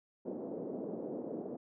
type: band-pass noise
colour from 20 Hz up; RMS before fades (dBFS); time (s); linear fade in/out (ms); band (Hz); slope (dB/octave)
pink; -41; 0.25-1.57; 10; 230 to 530; 24
effects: none